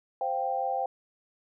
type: chord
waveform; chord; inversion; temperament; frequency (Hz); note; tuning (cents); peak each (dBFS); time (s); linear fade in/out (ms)
sine; C suspended fourth; none; equal; 523.3 / 698.5 / 784; C5 / F5 / G5; 0 / 0 / 0; -33 / -33 / -29; 0.21-0.86; 2
effects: none